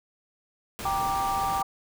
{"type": "noise", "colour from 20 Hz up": "pink", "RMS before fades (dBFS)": -36, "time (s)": [0.79, 1.62], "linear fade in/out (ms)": 0}
{"type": "chord", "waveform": "sine", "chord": "G minor", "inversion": "none", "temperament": "just", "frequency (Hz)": [784, 940.8, 1176], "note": ["G5", "Bb5", "D6"], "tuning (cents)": [0, 16, 2], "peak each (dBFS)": [-27, -33, -29], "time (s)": [0.85, 1.63], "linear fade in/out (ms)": 5}
{"effects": []}